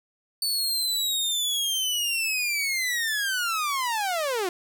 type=linear sweep; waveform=sawtooth; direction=down; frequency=4504 to 341.6 Hz; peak=-21 dBFS; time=0.42-4.49 s; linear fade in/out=2 ms; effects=none